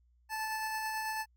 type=tone with tremolo; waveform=25% pulse; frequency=874 Hz; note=A5; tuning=12 cents flat; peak=-29 dBFS; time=0.29-1.26 s; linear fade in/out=50 ms; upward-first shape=sine; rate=9.1 Hz; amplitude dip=25%; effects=added 60 Hz sine -64 dBFS peak until 1.36 s + MP3 96 kbps